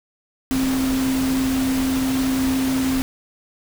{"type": "tone in noise", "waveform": "sine", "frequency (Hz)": 263.2, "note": "C4", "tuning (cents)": 10, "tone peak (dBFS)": -18, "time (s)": [0.51, 3.02], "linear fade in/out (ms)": 0, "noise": "pink", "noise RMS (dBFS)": -28, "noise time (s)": [0.51, 3.02], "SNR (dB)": 7, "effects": []}